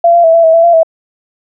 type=tone with pitch steps; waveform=sine; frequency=682 / 688 / 654 / 669 / 647 / 666 / 685 / 652 Hz; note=F5 / F5 / E5 / E5 / E5 / E5 / F5 / E5; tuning=-41 / -26 / -14 / +25 / -32 / +18 / -34 / -19 cents; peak=-3 dBFS; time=0.04-0.832 s; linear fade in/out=5 ms; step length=99 ms; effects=none